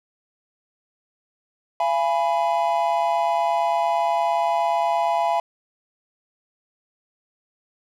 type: chord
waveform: triangle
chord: F diminished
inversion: none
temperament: equal with one note detuned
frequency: 681.7 / 830.6 / 987.8 Hz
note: F5 / Ab5 / Cb6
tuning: -42 / 0 / 0 cents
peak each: -20 / -21 / -23 dBFS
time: 1.8-5.4 s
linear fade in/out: 2 ms
effects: none